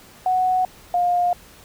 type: tone pair in turn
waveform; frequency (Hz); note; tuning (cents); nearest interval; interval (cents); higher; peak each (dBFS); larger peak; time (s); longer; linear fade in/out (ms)
sine; 740 / 708.6; F#5 / F5; 0 / +25; minor second; 75; first; -16; neither; 0.26-0.65 / 0.94-1.33; neither; 2
effects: pink hiss -47 dBFS RMS until 1.64 s